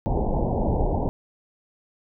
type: low-pass noise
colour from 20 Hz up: pink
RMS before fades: -23 dBFS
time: 0.06-1.09 s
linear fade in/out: 0 ms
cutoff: 920 Hz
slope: 96 dB/octave
effects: none